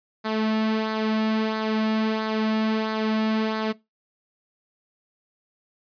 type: tone with flanger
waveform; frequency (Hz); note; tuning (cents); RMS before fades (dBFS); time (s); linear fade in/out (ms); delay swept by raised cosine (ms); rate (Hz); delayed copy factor
sawtooth; 218.6; A3; -11; -24; 0.24-3.73; 20; 0.34 to 2.64; 1.5; -0.5
effects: noise-tail reverb RT60 0.2 s tail -20 dB re dry + resampled to 11025 Hz